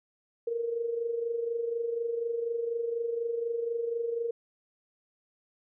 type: tone with amplitude modulation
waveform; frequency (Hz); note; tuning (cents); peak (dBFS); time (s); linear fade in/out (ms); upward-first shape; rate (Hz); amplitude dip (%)
sine; 466.2; A#4; 0; -26; 0.47-4.31; 5; sine; 24.1; 60
effects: none